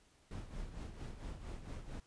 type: noise with tremolo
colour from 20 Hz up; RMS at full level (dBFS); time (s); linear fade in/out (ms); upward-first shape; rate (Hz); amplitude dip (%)
brown; -43; 0.31-2; 2; sine; 4.4; 65
effects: pink hiss -69 dBFS RMS until 2.06 s + resampled to 22050 Hz